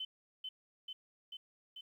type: tone with echo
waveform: sine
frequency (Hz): 3053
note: G7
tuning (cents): -46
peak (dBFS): -38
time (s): 0-0.05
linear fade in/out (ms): 5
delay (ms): 440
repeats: 4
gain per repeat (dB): -2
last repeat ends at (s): 1.81
effects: 12-bit